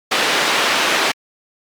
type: band-pass noise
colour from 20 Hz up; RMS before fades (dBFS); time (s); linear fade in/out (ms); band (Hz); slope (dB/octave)
white; -17; 0.11-1.12; 10; 290 to 3100; 12
effects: Opus 48 kbps